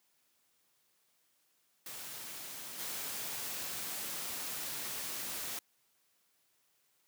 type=noise with level steps; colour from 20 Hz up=white; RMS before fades=-45 / -40 dBFS; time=1.86-5.59 s; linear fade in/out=2 ms; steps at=2.78 s; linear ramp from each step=20 ms; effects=white hiss -74 dBFS RMS until 7.07 s + high-pass 100 Hz 12 dB/octave